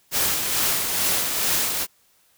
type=noise with tremolo; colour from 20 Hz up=white; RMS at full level=-21 dBFS; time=0.11-1.87 s; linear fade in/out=50 ms; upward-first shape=sine; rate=2.3 Hz; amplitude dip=40%; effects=white hiss -61 dBFS RMS until 2.37 s